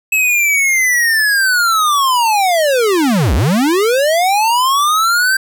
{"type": "linear two-way sweep", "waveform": "square", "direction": "down then up", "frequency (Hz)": [2600, 53, 1578], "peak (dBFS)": -11, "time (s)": [0.12, 5.37], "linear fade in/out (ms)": 5, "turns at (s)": 3.34, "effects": []}